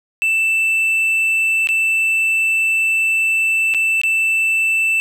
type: tone with dropouts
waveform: triangle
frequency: 2655 Hz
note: E7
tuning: 12 cents sharp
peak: -12 dBFS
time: 0.22-5 s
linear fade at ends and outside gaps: 0 ms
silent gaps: 1.672-1.689 / 3.739-3.746 / 4.015-4.035 s
effects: none